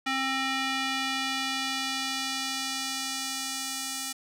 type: tone with band-pass filter sweep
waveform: square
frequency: 266.3 Hz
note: C4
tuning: 31 cents sharp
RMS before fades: -31 dBFS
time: 0.06-4.13 s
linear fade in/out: 10 ms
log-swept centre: 2300 to 8000 Hz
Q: 0.94
effects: none